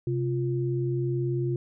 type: tone pair together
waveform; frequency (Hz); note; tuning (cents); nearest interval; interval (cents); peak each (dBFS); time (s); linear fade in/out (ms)
sine; 130.81 / 349.2; C3 / F4; 0 / 0; octave + perfect fourth; 1700; -26 / -29; 0.07-1.56; 2
effects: none